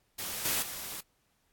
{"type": "noise with level steps", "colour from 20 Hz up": "white", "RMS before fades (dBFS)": [-37, -30, -40], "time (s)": [0.18, 1.01], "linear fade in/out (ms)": 10, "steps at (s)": [0.45, 0.62], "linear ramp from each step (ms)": 5, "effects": ["pink hiss -73 dBFS RMS until 1.52 s", "AAC 64 kbps"]}